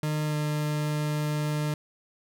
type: tone with pitch glide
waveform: 40% pulse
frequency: 152.1 to 150.27 Hz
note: D#3 to D3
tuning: -39 to +40 cents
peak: -25 dBFS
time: 0.03-1.74 s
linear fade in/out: 2 ms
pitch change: -21 cents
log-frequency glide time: 0.26-0.35 s
effects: none